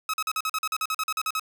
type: tone bursts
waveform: sawtooth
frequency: 1280 Hz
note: D#6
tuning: 49 cents sharp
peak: -21 dBFS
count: 15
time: 0.09-1.396 s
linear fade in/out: 2 ms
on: 46 ms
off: 44 ms
effects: none